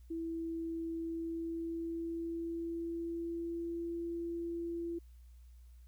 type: tone with pitch glide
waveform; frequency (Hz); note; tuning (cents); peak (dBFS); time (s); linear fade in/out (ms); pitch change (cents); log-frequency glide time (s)
sine; 329.6 to 338.7; E4 to E4; 0 to +47; -36; 0.1-4.99; 10; +47; 0.96-3.95
effects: added 60 Hz sine -53 dBFS peak until 5.87 s + white hiss -75 dBFS RMS until 5.87 s

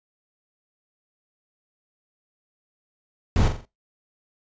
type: noise with echo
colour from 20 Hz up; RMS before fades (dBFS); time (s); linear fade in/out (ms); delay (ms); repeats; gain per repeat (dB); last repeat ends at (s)
brown; -19; 3.36-3.48; 2; 43; 4; -7; 3.652
effects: noise-tail reverb RT60 0.2 s tail -19 dB re dry + resampled to 16000 Hz

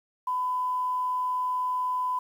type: tone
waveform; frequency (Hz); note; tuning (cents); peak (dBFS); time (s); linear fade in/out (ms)
sine; 1004; B5; +28; -25; 0.27-2.19; 5
effects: 9-bit

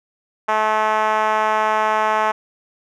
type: tone with band-pass filter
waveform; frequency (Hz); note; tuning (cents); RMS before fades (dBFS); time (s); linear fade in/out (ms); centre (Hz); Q
5% pulse; 216; A3; -32; -18; 0.48-2.32; 10; 880; 1.9
effects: none

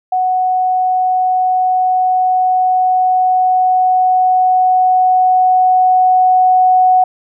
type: tone with level ramp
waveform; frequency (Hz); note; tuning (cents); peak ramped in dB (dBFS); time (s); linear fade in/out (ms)
sine; 740; F#5; 0; -11 to -6; 0.12-7.04; 5
effects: none

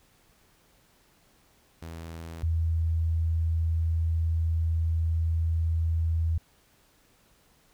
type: tone pair in turn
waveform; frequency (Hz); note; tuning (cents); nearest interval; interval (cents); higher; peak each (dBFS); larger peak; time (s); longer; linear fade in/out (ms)
sawtooth / sine; 82.41 / 81.79; E2 / E2; 0 / -13; unison; 13; first; -34 / -23; second; 1.82-2.43 / 2.43-6.38; second; 5
effects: pink hiss -63 dBFS RMS until 7.73 s

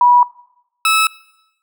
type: tone pair in turn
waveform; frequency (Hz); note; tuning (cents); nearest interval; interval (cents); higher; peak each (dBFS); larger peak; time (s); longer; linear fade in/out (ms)
sine / 20% pulse; 975 / 1301.5; B5 / E6; -23 / -22; perfect fourth; 501; second; -7 / -6; second; 0.01-0.23 / 0.85-1.07; neither; 2
effects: noise-tail reverb RT60 0.9 s tail -22 dB re dry

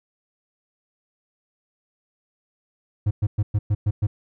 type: tone bursts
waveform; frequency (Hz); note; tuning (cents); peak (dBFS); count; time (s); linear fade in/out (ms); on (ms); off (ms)
triangle; 103.83; G#2; 0; -15; 7; 3.06-4.07; 10; 50; 110
effects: none

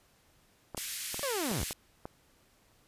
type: clicks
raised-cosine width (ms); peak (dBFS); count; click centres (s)
1; -25; 7; 0.747 / 0.778 / 1.144 / 1.194 / 1.515 / 1.709 / 2.055
type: band-pass noise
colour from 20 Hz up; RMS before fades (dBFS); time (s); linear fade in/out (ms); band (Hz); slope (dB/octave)
white; -39; 0.77-1.73; 0; 1700 to 13000; 24
type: linear sweep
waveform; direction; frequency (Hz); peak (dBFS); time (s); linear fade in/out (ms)
sawtooth; down; 582 to 42.14; -28; 1.23-1.64; 0
effects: pink hiss -66 dBFS RMS until 2.87 s + resampled to 32000 Hz

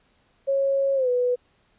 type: tone with pitch glide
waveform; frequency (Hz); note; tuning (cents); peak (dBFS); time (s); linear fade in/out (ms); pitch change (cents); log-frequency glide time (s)
sine; 548 to 493.9; C#5 to B4; -20 to 0; -19; 0.47-1.36; 20; -180; 0.95-1.09
effects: pink hiss -64 dBFS RMS until 1.78 s + resampled to 8000 Hz

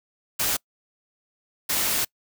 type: noise bursts at uneven times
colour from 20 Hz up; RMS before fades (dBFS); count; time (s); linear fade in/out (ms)
white; -24; 2; 0.39-0.57 / 1.69-2.05; 10
effects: noise-tail reverb RT60 0.1 s tail -26 dB re dry

